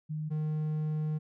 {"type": "tone pair in turn", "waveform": ["sine", "triangle"], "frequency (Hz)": [153.9, 153.9], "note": ["D#3", "D#3"], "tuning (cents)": [-19, -19], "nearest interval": "unison", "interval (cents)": 0, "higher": "neither", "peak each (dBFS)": [-32, -27], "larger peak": "second", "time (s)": [[0.09, 0.3], [0.3, 1.19]], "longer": "second", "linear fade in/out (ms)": 20, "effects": []}